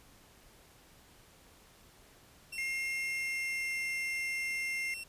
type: tone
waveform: sawtooth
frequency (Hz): 2716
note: F7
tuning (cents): -49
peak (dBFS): -37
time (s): 2.52-5.04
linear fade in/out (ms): 10
type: tone with pitch glide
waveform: triangle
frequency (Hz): 2128 to 2113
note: C7 to C7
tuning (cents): +29 to +16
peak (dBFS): -32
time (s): 2.58-4.94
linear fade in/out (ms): 2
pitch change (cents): -13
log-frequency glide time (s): 3.04-3.81
effects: pink hiss -60 dBFS RMS until 5.08 s + resampled to 32000 Hz